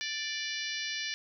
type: harmonic tone with a mistuned harmonic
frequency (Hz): 587.3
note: D5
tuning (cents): 0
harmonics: 3 / 4 / 5 / 6 / 7 / 8 / 9 / 10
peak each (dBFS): -39 / -40 / -41 / -42 / -42 / -43 / -44 / -44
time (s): 0.01-1.14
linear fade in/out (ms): 0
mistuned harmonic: 10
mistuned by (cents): -23
effects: none